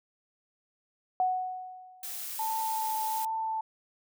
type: tone with exponential decay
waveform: sine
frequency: 740 Hz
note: F#5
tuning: in tune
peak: -22 dBFS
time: 1.2-2.26 s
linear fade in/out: 1 ms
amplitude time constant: 230 ms
type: noise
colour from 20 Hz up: blue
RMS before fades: -38 dBFS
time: 2.03-3.25 s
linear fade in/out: 2 ms
type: tone with vibrato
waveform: sine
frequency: 883 Hz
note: A5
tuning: 6 cents sharp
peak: -29 dBFS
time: 2.39-3.61 s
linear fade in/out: 5 ms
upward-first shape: triangle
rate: 1.3 Hz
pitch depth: 16 cents each way
effects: none